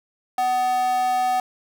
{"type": "tone with high-pass filter", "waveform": "square", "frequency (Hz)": 249.7, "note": "B3", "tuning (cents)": 19, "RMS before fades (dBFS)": -21, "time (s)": [0.38, 1.4], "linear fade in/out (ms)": 2, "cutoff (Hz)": 780, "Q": 6.1, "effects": []}